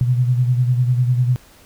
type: beating tone pair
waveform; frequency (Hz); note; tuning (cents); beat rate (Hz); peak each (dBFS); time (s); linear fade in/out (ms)
sine; 123.47 / 133.47; B2 / C3; 0 / +35; 10; -14 / -22; 0.01-1.36; 0
effects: pink hiss -48 dBFS RMS until 1.65 s